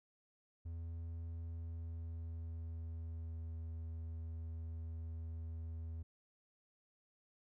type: tone with pitch glide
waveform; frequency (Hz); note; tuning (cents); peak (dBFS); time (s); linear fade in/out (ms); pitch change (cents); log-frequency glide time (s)
triangle; 83 to 81.53; E2 to E2; +12 to -19; -40; 0.65-6.03; 10; -31; 1.37-3.52
effects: none